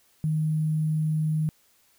sine tone with sample-and-hold, 155.56 Hz, D#3, in tune, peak -22 dBFS, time 0.24-1.49 s, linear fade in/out 0 ms, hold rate 11025 Hz, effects white hiss -63 dBFS RMS until 1.98 s

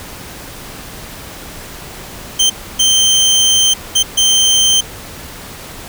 25% pulse tone bursts at uneven times, 3122 Hz, G7, 8 cents flat, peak -5 dBFS, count 4, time 2.39-2.5 / 2.79-3.74 / 3.95-4.03 / 4.17-4.81 s, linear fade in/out 10 ms, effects pink hiss -31 dBFS RMS until 5.88 s

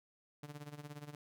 sawtooth tone with tremolo, 147 Hz, D3, 2 cents sharp, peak -40 dBFS, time 0.43-1.15 s, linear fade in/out 2 ms, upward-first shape sine, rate 17 Hz, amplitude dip 80%, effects none

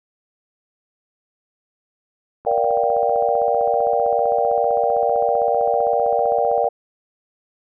click train, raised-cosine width 1 ms, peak -24 dBFS, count 66, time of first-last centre 2.45-6.644 s, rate 15.5 Hz
sine chord, G minor seventh, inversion first, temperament just, 470.4 / 588 / 705.6 / 784 Hz, Bb4 / D5 / F5 / G5, +16 / +2 / +18 / 0 cents, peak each -21 dBFS, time 2.46-6.69 s, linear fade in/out 10 ms
effects none

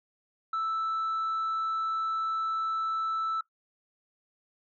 sine tone, 1318.5 Hz, E6, in tune, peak -25 dBFS, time 0.53-3.41 s, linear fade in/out 5 ms, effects noise-tail reverb RT60 0.1 s tail -18 dB re dry + tanh soft clip ceiling -26 dBFS

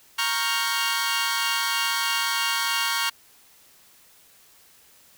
15% pulse chord, G half-diminished seventh, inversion first, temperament equal, 932.3 / 1108.7 / 1396.9 / 1568 Hz, Bb5 / Db6 / F6 / G6, 0 / 0 / 0 / 0 cents, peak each -22 / -21 / -22 / -23 dBFS, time 0.18-3.1 s, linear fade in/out 10 ms, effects white hiss -55 dBFS RMS until 5.17 s

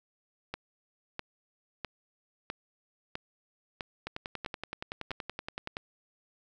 two click trains, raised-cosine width 0.3 ms, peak -20 / -19 dBFS, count 18 / 9, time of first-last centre 4.07-5.674 / 0.54-5.769 s, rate 10.6 / 1.53 Hz, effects none

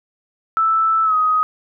sine tone with pitch glide, 1318.5 to 1256.1 Hz, E6 to D#6, 0 to +16 cents, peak -13 dBFS, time 0.57-1.43 s, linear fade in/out 0 ms, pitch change -84 cents, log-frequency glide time 1.04-1.15 s, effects none

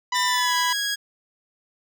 harmonic tone, 990 Hz, B5, 4 cents sharp, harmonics 1 / 2 / 3 / 4 / 5 / 6 / 7, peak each -23 / -29 / -33 / -35 / -37 / -39 / -40 dBFS, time 0.12-0.73 s, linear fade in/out 5 ms
15% pulse tone with pitch glide, 1802 to 1652.4 Hz, A6 to G#6, +41 to -9 cents, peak -17 dBFS, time 0.14-0.96 s, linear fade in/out 20 ms, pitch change -150 cents, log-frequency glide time 0.25-0.55 s
effects none

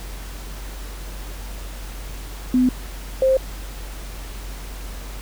sine tone pair in turn, 252.8 / 526.6 Hz, B3 / C5, +41 / +11 cents, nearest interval octave + minor second, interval 1270 cents, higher second, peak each -13 dBFS, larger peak neither, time 2.54-2.69 / 3.22-3.37 s, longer neither, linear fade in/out 2 ms, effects added 47 Hz sine -31 dBFS peak until 5.21 s + pink hiss -39 dBFS RMS until 5.21 s

